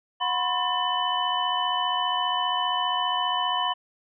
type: tone cluster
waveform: sine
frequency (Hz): 728 / 992 / 1067 / 1782 / 3002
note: F#5 / B5 / C6 / A6 / F#7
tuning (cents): -28 / +7 / +34 / +22 / +24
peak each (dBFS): -30 / -27 / -30 / -36 / -28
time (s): 0.2-3.74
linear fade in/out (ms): 20
effects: none